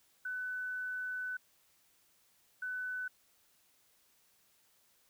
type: tone bursts at uneven times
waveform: sine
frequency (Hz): 1500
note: F#6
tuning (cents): +23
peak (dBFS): -36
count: 2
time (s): 0.25-1.37 / 2.62-3.08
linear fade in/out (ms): 5
effects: white hiss -70 dBFS RMS until 5.09 s